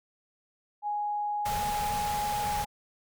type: tone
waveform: sine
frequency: 830.6 Hz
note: G#5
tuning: in tune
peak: -28 dBFS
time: 0.82-2.66 s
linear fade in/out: 50 ms
type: band-stop noise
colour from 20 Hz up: pink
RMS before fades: -36 dBFS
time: 1.45-2.65 s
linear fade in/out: 10 ms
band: 240 to 410 Hz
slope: 96 dB/octave
effects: none